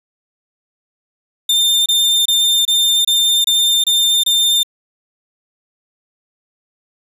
40% pulse tone bursts, 3604 Hz, A7, 41 cents sharp, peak -10 dBFS, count 8, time 1.49-4.632 s, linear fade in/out 5 ms, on 370 ms, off 26 ms, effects none

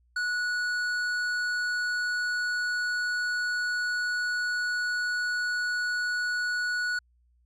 sine tone with hard clipping, 1467 Hz, F#6, 15 cents flat, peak -28 dBFS, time 0.16-6.99 s, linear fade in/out 5 ms, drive 9 dB, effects added 60 Hz sine -62 dBFS peak until 7.45 s

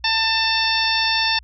harmonic tone with a mistuned harmonic, 895 Hz, A5, 29 cents sharp, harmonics 1 / 2 / 3 / 4 / 5 / 6, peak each -24 / -24 / -24 / -24 / -24 / -24 dBFS, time 0.04-1.39 s, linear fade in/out 5 ms, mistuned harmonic 3, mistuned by -16 cents, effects added 60 Hz sine -43 dBFS peak until 1.43 s

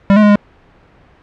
square tone with pitch steps, 198 / 212.6 / 207.8 / 205.3 Hz, G3 / G#3 / G#3 / G#3, +18 / +41 / +1 / -20 cents, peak -6 dBFS, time 0.1-0.356 s, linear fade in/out 0 ms, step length 64 ms, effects pink hiss -47 dBFS RMS until 1.22 s + low-pass 2000 Hz 12 dB/octave

